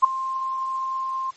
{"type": "tone with ADSR envelope", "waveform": "sine", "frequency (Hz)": 1055, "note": "C6", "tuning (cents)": 14, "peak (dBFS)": -7, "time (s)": [0.02, 1.31], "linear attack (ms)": 23, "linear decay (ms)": 7, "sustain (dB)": -17, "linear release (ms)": 11, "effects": ["white hiss -51 dBFS RMS until 1.36 s", "MP3 32 kbps"]}